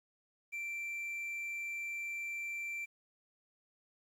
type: tone with quantisation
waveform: triangle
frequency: 2349 Hz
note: D7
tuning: in tune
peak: -36 dBFS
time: 0.52-2.86 s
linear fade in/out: 20 ms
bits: 11
effects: none